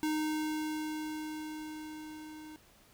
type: tone with level ramp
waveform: square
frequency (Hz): 308.6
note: D#4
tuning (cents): -14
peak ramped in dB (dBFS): -30 to -47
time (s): 0.03-2.56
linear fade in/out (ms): 0
effects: pink hiss -62 dBFS RMS until 2.93 s